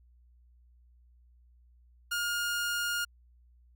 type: tone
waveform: sawtooth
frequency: 1420 Hz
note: F6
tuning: 28 cents sharp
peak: -26 dBFS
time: 2.11-3.05 s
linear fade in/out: 10 ms
effects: added 60 Hz sine -58 dBFS peak until 3.75 s